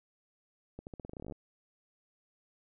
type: accelerating click train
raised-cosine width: 2 ms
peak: -30 dBFS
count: 16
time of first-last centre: 0.79-1.322 s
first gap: 79 ms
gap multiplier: 0.87
effects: none